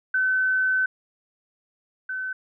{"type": "tone pair in turn", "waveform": "sine", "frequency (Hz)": [1521, 1521], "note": ["F#6", "F#6"], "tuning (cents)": [47, 47], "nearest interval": "unison", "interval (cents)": 0, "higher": "neither", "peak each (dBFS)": [-19, -27], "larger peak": "first", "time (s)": [[0.14, 0.86], [2.09, 2.33]], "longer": "first", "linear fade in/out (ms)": 5, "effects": []}